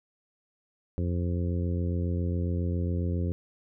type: harmonic tone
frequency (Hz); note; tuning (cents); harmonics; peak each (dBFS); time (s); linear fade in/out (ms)
87.31; F2; 0; 1 / 2 / 3 / 4 / 5 / 6; -27 / -33 / -37 / -39 / -41 / -43; 0.98-3.32; 0
effects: none